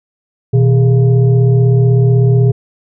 sine tone with frequency modulation, 123.47 Hz, B2, in tune, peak -6 dBFS, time 0.53-2.52 s, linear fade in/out 10 ms, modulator 283 Hz, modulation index 0.64, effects none

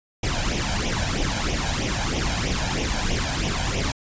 pink noise with flanger, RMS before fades -24 dBFS, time 0.23-3.92 s, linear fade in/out 5 ms, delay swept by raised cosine 0.33 to 1.31 ms, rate 3.1 Hz, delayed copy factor +0.7, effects resampled to 16000 Hz

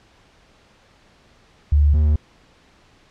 sine / triangle tone pair in turn, 73.1 / 75.55 Hz, D2 / D2, -7 / +50 cents, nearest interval minor second, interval 57 cents, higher second, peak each -11 dBFS, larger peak neither, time 1.72-1.94 / 1.94-2.16 s, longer neither, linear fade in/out 5 ms, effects pink hiss -54 dBFS RMS until 3.1 s + low-pass 5000 Hz 12 dB/octave

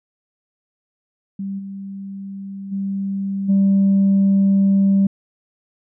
sine tone with level steps, 196 Hz, G3, in tune, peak -23 / -28 / -20 / -10 dBFS, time 1.39-5.07 s, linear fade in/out 5 ms, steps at 1.58 / 2.71 / 3.48 s, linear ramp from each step 20 ms, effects tanh soft clip ceiling -9 dBFS

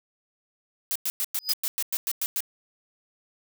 blue noise bursts, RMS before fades -27 dBFS, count 11, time 0.91-2.405 s, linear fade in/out 0 ms, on 45 ms, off 100 ms
triangle tone with exponential growth, 4978 Hz, D#8, in tune, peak -17 dBFS, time 1.39-1.52 s, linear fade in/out 0 ms, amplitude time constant 27 ms
effects none

